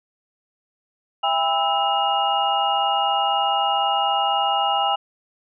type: tone cluster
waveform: sine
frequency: 659 / 803 / 994 / 1311 / 2853 Hz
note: E5 / G5 / B5 / E6 / F7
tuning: -1 / +41 / +11 / -10 / +36 cents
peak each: -29 / -20 / -28 / -26 / -25 dBFS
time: 1.23-4.96 s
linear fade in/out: 10 ms
effects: none